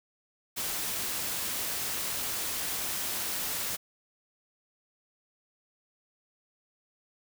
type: noise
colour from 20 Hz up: white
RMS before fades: -33 dBFS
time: 0.56-3.77 s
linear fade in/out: 20 ms
effects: none